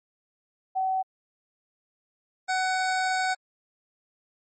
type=tone pair in turn; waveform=sine / 25% pulse; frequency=758 / 748 Hz; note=F#5 / F#5; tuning=+42 / +19 cents; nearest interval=unison; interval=23 cents; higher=first; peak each=-23 / -20 dBFS; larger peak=second; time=0.75-1.03 / 2.48-3.35 s; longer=second; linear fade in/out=20 ms; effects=MP3 32 kbps